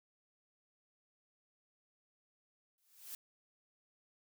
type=noise with exponential growth; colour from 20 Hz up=blue; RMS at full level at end=-43 dBFS; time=2.78-3.15 s; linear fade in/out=2 ms; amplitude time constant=80 ms; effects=none